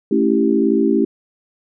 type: chord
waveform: sine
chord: A dominant seventh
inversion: none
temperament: equal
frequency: 220 / 277.2 / 329.6 / 392 Hz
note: A3 / C#4 / E4 / G4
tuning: 0 / 0 / 0 / 0 cents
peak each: -18 dBFS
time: 0.11-1.05 s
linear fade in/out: 5 ms
effects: none